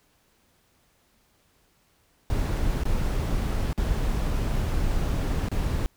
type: noise with dropouts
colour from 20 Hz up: brown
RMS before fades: -25 dBFS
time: 2.3-5.86 s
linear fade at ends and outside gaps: 0 ms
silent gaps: 2.835-2.854 / 3.73-3.777 / 5.485-5.516 s
effects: pink hiss -65 dBFS RMS until 5.96 s